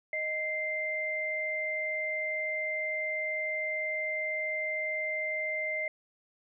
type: tone pair together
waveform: sine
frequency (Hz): 622.3 / 2089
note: D#5 / C7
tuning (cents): 0 / -3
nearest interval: octave + major sixth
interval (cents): 2097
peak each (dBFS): -36 / -31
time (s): 0.13-5.88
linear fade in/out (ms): 2
effects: none